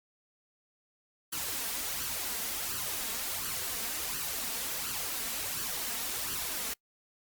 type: noise with flanger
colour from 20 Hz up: white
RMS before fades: -35 dBFS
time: 1.32-6.74 s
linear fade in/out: 10 ms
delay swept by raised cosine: 0.66 to 4.46 ms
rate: 1.4 Hz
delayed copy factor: +0.6
effects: noise-tail reverb RT60 0.1 s tail -25 dB re dry + Opus 48 kbps